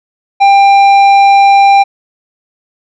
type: tone with tanh clipping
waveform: sine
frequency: 794 Hz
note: G5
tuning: 22 cents sharp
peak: -4 dBFS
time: 0.4-1.84 s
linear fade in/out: 20 ms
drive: 10 dB
effects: none